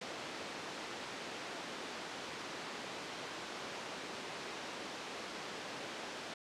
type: band-pass noise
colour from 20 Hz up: pink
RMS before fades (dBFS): -45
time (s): 0.01-6.34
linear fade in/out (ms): 5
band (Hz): 290 to 5300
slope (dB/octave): 12
effects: low-pass 9000 Hz 12 dB/octave